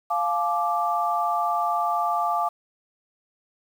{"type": "chord", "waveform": "sine", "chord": "D minor", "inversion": "first", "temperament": "equal with one note detuned", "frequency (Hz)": [698.5, 858.4, 1174.7], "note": ["F5", "A5", "D6"], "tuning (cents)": [0, -43, 0], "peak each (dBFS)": [-25, -27, -25], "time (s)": [0.1, 2.49], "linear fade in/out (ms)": 10, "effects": ["8-bit"]}